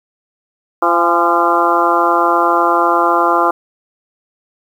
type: harmonic tone with a mistuned harmonic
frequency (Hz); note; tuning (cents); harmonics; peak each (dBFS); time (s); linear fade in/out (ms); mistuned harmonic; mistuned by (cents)
171.8; F3; -28; 2 / 3 / 4 / 5 / 6 / 7 / 8; -18 / -20 / -18 / -18 / -16 / -16 / -19; 0.82-3.51; 5; 5; -49
effects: 7-bit